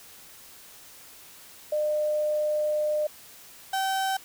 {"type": "tone pair in turn", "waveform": ["sine", "35% pulse"], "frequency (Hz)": [604, 770.3], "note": ["D5", "G5"], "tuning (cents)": [48, -30], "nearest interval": "major third", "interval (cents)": 422, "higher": "second", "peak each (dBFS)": -23, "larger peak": "neither", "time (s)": [[1.72, 3.07], [3.73, 4.17]], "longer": "first", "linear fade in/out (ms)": 5, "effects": ["white hiss -49 dBFS RMS until 4.24 s"]}